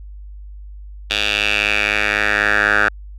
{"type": "tone with band-pass filter sweep", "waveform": "10% pulse", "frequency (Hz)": 103.9, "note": "G#2", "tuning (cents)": 1, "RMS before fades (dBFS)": -17, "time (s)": [1.1, 2.89], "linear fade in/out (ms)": 10, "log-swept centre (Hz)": [3200, 1500], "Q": 3.8, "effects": ["added 50 Hz sine -32 dBFS peak until 3.18 s"]}